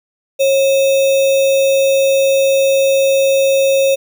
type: tone with sample-and-hold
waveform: sine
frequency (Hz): 544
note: C#5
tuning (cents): -33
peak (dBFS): -9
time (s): 0.39-3.96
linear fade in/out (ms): 20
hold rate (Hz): 3150
effects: none

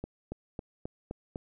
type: accelerating click train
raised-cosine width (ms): 2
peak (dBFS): -23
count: 6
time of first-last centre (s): 0.04-1.358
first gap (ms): 280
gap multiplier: 0.97
effects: none

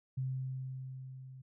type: tone with level ramp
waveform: sine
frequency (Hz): 130.81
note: C3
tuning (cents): 0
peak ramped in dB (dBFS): -32 to -48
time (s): 0.17-1.42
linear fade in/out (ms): 10
effects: none

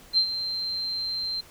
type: tone with ADSR envelope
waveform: sine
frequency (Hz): 4138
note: C8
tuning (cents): -20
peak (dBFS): -16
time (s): 0.13-1.41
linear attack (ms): 45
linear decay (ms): 82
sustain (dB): -11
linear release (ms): 9
effects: pink hiss -51 dBFS RMS until 1.5 s

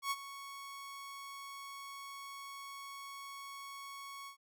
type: tone with ADSR envelope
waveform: sawtooth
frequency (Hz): 1108.7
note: C#6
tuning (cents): 0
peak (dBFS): -28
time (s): 0.02-4.37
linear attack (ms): 90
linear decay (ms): 40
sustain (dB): -14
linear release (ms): 98
effects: none

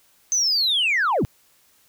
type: linear sweep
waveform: sine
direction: down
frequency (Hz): 6272 to 70.2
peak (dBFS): -16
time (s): 0.32-1.25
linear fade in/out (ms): 0
effects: tanh soft clip ceiling -15 dBFS + white hiss -59 dBFS RMS until 1.88 s

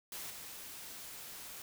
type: noise with level steps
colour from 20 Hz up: white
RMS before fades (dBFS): -44 / -48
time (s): 0.12-1.62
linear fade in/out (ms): 2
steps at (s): 0.3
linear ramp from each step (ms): 5
effects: none

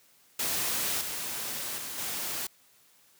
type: noise with level steps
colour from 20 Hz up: white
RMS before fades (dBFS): -30 / -35 / -38 / -34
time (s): 0.39-2.47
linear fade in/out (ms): 5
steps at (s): 1.01 / 1.78 / 1.98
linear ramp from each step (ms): 2
effects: white hiss -62 dBFS RMS until 3.19 s + high-pass 80 Hz 12 dB/octave

